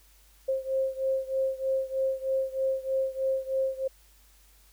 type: beating tone pair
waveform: sine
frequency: 530 / 533.2 Hz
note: C5 / C5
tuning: +22 / +33 cents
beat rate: 3.2 Hz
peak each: -28 / -30 dBFS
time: 0.48-3.88 s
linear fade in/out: 10 ms
effects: added 50 Hz sine -58 dBFS peak until 4.72 s + white hiss -61 dBFS RMS until 4.72 s